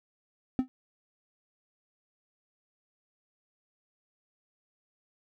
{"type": "tone with exponential decay", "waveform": "triangle", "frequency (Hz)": 258.4, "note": "C4", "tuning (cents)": -21, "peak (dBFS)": -17, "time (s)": [0.59, 0.68], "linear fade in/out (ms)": 0, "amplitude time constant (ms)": 19, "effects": []}